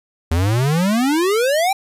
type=exponential sweep; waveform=square; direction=up; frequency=78.6 to 805 Hz; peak=-15 dBFS; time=0.31-1.73 s; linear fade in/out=5 ms; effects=resampled to 32000 Hz + 9-bit